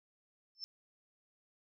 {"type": "tone with exponential growth", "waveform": "sine", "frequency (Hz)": 5310, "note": "E8", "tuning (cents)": 12, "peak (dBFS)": -36, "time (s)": [0.55, 0.64], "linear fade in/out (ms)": 0, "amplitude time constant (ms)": 19, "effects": []}